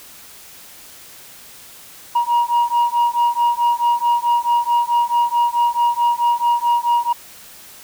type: beating tone pair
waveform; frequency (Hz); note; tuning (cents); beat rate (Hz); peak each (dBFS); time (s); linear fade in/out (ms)
sine; 949 / 953.6; A#5 / A#5; +31 / +39; 4.6; -15; 2.15-7.13; 10
effects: tanh soft clip ceiling -11 dBFS + white hiss -41 dBFS RMS until 7.83 s